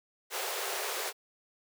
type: high-pass noise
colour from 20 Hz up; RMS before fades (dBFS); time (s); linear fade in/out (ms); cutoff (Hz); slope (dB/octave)
pink; -35; 0.3-1.13; 50; 370; 96
effects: none